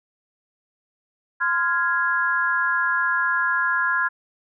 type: chord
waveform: sine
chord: F minor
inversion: second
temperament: equal with one note detuned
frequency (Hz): 1033.3 / 1396.9 / 1661.2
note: C6 / F6 / Ab6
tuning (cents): -22 / 0 / 0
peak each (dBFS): -25 / -23 / -22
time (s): 1.4-4.09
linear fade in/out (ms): 20
effects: none